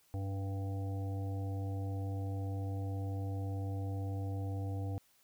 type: harmonic tone with a mistuned harmonic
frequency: 98 Hz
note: G2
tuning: in tune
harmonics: 1 / 3 / 5 / 7 / 8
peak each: -35 / -45 / -49 / -52 / -53 dBFS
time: 0.14-4.98 s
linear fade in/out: 0 ms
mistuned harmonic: 3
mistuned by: -26 cents
effects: white hiss -69 dBFS RMS until 5.23 s